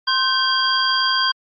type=tone cluster; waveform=sine; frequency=1053 / 1545 / 3241 / 4754 Hz; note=C6 / G6 / G#7 / D8; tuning=+11 / -26 / -43 / +20 cents; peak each=-21 dBFS; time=0.07-1.32 s; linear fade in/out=10 ms; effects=MP3 32 kbps